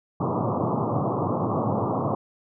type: band-pass noise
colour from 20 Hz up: pink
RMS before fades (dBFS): -25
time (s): 0.2-2.15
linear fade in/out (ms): 5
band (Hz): 100 to 1200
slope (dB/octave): 96
effects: none